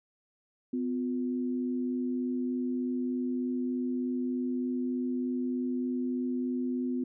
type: tone pair together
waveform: sine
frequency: 252.1 / 355.4 Hz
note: B3 / F4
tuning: +36 / +30 cents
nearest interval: tritone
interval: 594 cents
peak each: -29 / -37 dBFS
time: 0.73-7.04 s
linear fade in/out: 5 ms
effects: none